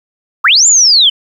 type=linear two-way sweep; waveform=sine; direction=up then down; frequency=986 to 7310 to 2961 Hz; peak=-4 dBFS; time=0.44-1.1 s; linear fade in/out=10 ms; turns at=0.67 s; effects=7-bit